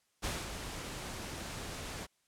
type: noise with ADSR envelope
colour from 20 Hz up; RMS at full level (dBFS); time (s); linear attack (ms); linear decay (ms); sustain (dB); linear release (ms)
pink; -35; 0.22-2.07; 27; 210; -7; 31
effects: white hiss -75 dBFS RMS until 2.27 s + low-pass 10000 Hz 12 dB/octave